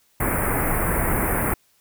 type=band-stop noise; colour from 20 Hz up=pink; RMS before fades=-22 dBFS; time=0.2-1.54 s; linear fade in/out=5 ms; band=2200 to 9400 Hz; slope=48 dB/octave; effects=white hiss -62 dBFS RMS until 1.8 s